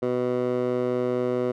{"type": "tone with band-pass filter", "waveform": "15% pulse", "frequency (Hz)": 124.4, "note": "B2", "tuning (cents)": 13, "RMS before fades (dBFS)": -25, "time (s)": [0.02, 1.52], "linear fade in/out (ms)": 10, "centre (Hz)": 480, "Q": 1.4, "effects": []}